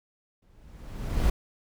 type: noise with exponential growth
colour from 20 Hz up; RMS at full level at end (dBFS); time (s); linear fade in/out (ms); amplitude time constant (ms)
brown; -21; 0.42-1.3; 5; 190
effects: none